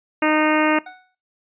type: harmonic tone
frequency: 307.7 Hz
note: D#4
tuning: 19 cents flat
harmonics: 1 / 2 / 3 / 4 / 5 / 6 / 7 / 8 / 9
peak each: -19 / -22 / -24 / -25 / -26 / -27 / -27 / -28 / -29 dBFS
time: 0.22-0.79 s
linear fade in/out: 5 ms
type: tone with exponential decay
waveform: 25% pulse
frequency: 740 Hz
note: F#5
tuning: in tune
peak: -28 dBFS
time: 0.86-1.15 s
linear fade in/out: 5 ms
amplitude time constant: 62 ms
effects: noise-tail reverb RT60 0.3 s tail -20 dB re dry + resampled to 8000 Hz